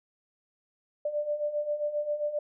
sine beating tone pair, 587.3 / 594.8 Hz, D5 / D5, 0 / +22 cents, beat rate 7.5 Hz, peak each -34 / -29 dBFS, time 1.05-2.39 s, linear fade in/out 5 ms, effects none

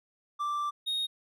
triangle tone pair in turn, 1174.7 / 3729 Hz, D6 / A#7, 0 / 0 cents, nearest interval octave + minor sixth, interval 2000 cents, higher second, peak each -27 dBFS, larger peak neither, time 0.39-0.71 / 0.86-1.07 s, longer first, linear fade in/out 20 ms, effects none

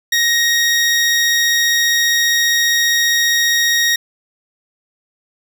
20% pulse tone, 1875 Hz, A#6, 10 cents sharp, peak -7 dBFS, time 0.12-3.96 s, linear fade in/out 5 ms, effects none

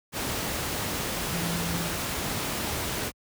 sine tone in noise, 170 Hz, F3, 46 cents flat, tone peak -30 dBFS, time 1.3-1.9 s, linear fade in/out 50 ms, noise pink, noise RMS -30 dBFS, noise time 0.12-3.12 s, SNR -3 dB, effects high-pass 60 Hz 12 dB/octave

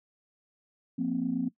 sine chord, F suspended fourth, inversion none, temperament equal, 174.61 / 233.1 / 261.6 Hz, F3 / Bb3 / C4, 0 / 0 / 0 cents, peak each -34 / -31 / -29 dBFS, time 0.98-1.49 s, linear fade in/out 10 ms, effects noise-tail reverb RT60 0.1 s tail -18 dB re dry + tanh soft clip ceiling -18 dBFS

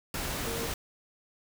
sine tone in noise, 460.1 Hz, A#4, 23 cents flat, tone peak -36 dBFS, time 0.46-0.67 s, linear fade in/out 2 ms, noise pink, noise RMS -34 dBFS, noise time 0.14-0.74 s, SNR -5 dB, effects none

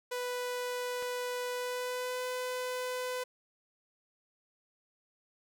sawtooth tone with pitch glide, 494.6 to 503 Hz, B4 to B4, +3 to +32 cents, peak -30 dBFS, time 0.11-3.24 s, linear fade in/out 10 ms, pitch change +29 cents, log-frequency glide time 1.53-2.25 s
click, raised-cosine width 0.3 ms, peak -28 dBFS, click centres 1.025 s
effects none

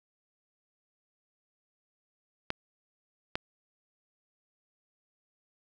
clicks, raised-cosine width 0.3 ms, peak -14 dBFS, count 2, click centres 2.504 / 3.355 s, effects 9-bit

